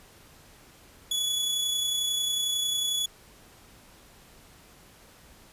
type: tone with amplitude modulation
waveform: sawtooth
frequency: 3400 Hz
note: G#7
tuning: 40 cents sharp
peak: -21 dBFS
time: 1.11-3.06 s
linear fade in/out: 5 ms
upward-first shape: sine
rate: 31.1 Hz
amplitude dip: 35%
effects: pink hiss -54 dBFS RMS until 5.52 s + resampled to 32000 Hz